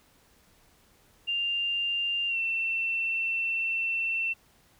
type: tone with pitch glide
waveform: sine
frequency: 2794 to 2691 Hz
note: F7 to E7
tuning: 0 to +35 cents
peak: -26 dBFS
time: 1.27-4.34 s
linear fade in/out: 20 ms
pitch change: -65 cents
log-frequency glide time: 2.28-2.38 s
effects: pink hiss -62 dBFS RMS until 4.79 s